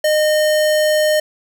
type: tone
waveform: square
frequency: 612 Hz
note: D#5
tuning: 29 cents flat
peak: -13 dBFS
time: 0.04-1.2 s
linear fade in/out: 5 ms
effects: none